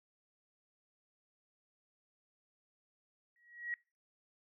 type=tone with exponential growth; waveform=sine; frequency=1908 Hz; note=A#6; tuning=40 cents sharp; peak=-33 dBFS; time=3.36-3.74 s; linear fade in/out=1 ms; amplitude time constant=82 ms; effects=noise-tail reverb RT60 0.3 s tail -25 dB re dry